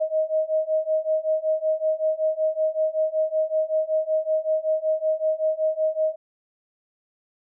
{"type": "beating tone pair", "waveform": "sine", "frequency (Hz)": [625, 630.3], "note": ["D#5", "D#5"], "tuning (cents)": [8, 22], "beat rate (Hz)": 5.3, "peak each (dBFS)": [-24, -23], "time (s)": [0, 6.16], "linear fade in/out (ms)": 20, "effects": []}